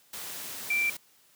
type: tone in noise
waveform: sine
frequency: 2349 Hz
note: D7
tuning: in tune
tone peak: -24 dBFS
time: 0.7-0.9 s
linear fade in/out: 5 ms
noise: white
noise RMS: -39 dBFS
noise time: 0.13-0.97 s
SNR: +12 dB
effects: white hiss -62 dBFS RMS until 1.35 s + high-pass 100 Hz 12 dB/octave